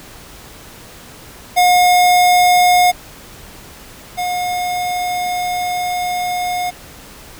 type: tone pair in turn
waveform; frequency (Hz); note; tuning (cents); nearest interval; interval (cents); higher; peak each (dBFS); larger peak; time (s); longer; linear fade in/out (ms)
square; 719 / 719; F#5 / F#5; -50 / -50; unison; 0; neither; -9 / -18; first; 1.56-2.92 / 4.17-6.71; second; 20
effects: pink hiss -38 dBFS RMS until 7.39 s